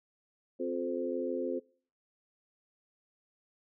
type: harmonic tone with a mistuned harmonic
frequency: 86.7 Hz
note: F2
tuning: 12 cents flat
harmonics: 3 / 4 / 5 / 6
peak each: -37 / -36 / -38 / -37 dBFS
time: 0.59-1.6 s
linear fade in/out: 20 ms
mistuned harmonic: 4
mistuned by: +27 cents
effects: noise-tail reverb RT60 0.5 s tail -24 dB re dry